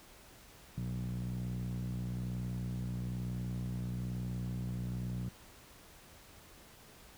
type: tone with band-pass filter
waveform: sawtooth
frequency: 61.1 Hz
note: B1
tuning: 18 cents flat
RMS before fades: -38 dBFS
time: 0.77-5.29 s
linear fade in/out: 5 ms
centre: 150 Hz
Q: 5.9
effects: pink hiss -57 dBFS RMS until 7.17 s